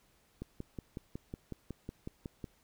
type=click train; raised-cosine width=3 ms; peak=-27 dBFS; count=12; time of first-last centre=0.42-2.442 s; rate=5.44 Hz; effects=pink hiss -69 dBFS RMS until 2.63 s